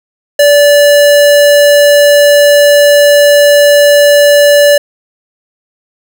square tone, 580 Hz, D5, 22 cents flat, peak -3 dBFS, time 0.39-4.78 s, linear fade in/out 5 ms, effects none

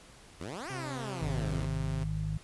10% pulse exponential two-way sweep, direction up then down, 73.42 to 406.3 to 73.42 Hz, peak -30 dBFS, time 0.4-1.66 s, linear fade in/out 5 ms, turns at 0.7 s
sawtooth tone, 131.9 Hz, C3, 14 cents sharp, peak -34 dBFS, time 0.7-2.04 s, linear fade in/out 5 ms
harmonic tone, 51.91 Hz, G#1, in tune, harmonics 1 / 2 / 3, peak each -36 / -37 / -33 dBFS, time 1.21-2.38 s, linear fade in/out 10 ms
effects pink hiss -55 dBFS RMS until 2.43 s + resampled to 24000 Hz

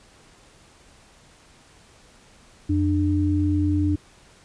sine tone pair together, 88.97 / 298.4 Hz, F2 / D4, +33 / +28 cents, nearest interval octave + major sixth, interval 2095 cents, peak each -21 dBFS, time 2.69-3.96 s, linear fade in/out 10 ms, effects pink hiss -53 dBFS RMS until 4.44 s + resampled to 22050 Hz

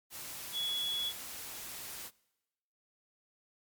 sine tone in noise, 3377 Hz, G#7, 28 cents sharp, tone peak -32 dBFS, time 0.52-1.13 s, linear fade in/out 50 ms, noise white, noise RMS -44 dBFS, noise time 0.1-2.11 s, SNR +9 dB, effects noise-tail reverb RT60 1.0 s tail -23 dB re dry + MP3 96 kbps

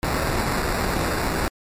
pink noise with sample-and-hold, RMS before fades -23 dBFS, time 0.03-1.48 s, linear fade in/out 0 ms, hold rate 3150 Hz, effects MP3 64 kbps

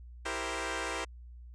10% pulse chord, C dominant seventh, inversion first, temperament equal, 329.6 / 392 / 466.2 / 523.3 Hz, E4 / G4 / Bb4 / C5, 0 / 0 / 0 / 0 cents, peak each -31 dBFS, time 0.25-1.05 s, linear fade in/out 10 ms, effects added 60 Hz sine -46 dBFS peak until 1.54 s + resampled to 22050 Hz

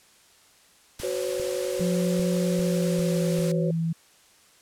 white noise, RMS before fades -36 dBFS, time 0.99-3.52 s, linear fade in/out 5 ms
click train, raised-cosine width 5 ms, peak -28 dBFS, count 7, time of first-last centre 1-3.39 s, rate 2.51 Hz
sine chord, F# suspended fourth, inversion none, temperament equal with one note detuned, 370 / 504.3 / 554.4 Hz, F#4 / B4 / C#5, 0 / +36 / 0 cents, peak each -30 / -30 / -31 dBFS, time 1.03-3.71 s, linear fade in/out 5 ms
sine tone with pitch glide, 177.3 to 164.47 Hz, F3 to E3, +26 to -4 cents, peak -23 dBFS, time 1.8-3.93 s, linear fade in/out 10 ms, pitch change -130 cents, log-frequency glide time 2.45-3.78 s
effects white hiss -57 dBFS RMS until 4.61 s + low-pass 10000 Hz 12 dB/octave

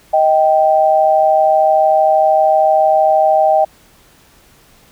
sine tone pair together, 628 / 781 Hz, D#5 / G5, +16 / -7 cents, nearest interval major third, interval 377 cents, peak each -11 dBFS, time 0.13-3.65 s, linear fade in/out 10 ms, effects pink hiss -48 dBFS RMS until 4.91 s

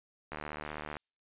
click train, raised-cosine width 0.5 ms, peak -24 dBFS, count 50, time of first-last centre 0.32-0.968 s, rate 75.6 Hz
violet noise with exponential decay, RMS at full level -44 dBFS, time 0.65-1.21 s, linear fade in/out 0 ms, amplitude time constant 120 ms
effects resampled to 8000 Hz

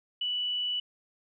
sine tone, 2960 Hz, F#7, in tune, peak -28 dBFS, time 0.21-0.8 s, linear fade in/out 5 ms, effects none

